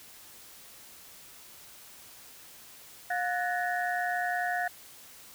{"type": "tone cluster", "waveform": "sine", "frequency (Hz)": [713, 1484, 1717, 1848], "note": ["F5", "F#6", "A6", "A#6"], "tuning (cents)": [36, 5, -43, -16], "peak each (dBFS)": [-30, -36, -35, -36], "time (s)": [3.1, 4.68], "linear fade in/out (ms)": 5, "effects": ["white hiss -51 dBFS RMS until 5.34 s"]}